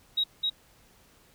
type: tone with echo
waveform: sine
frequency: 3808 Hz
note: A#7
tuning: 36 cents sharp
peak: -22 dBFS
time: 0.17-0.24 s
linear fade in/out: 10 ms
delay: 260 ms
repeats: 1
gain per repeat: -2 dB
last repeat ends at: 0.5 s
effects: tanh soft clip ceiling -18 dBFS + pink hiss -60 dBFS RMS until 1.34 s